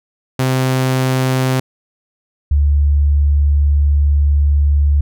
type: tone pair in turn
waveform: sawtooth / sine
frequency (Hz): 130 / 72.27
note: C3 / D2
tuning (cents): -11 / -27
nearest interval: minor seventh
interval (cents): 1016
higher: first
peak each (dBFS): -9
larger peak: neither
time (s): 0.39-1.6 / 2.51-5.01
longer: second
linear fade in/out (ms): 5
effects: none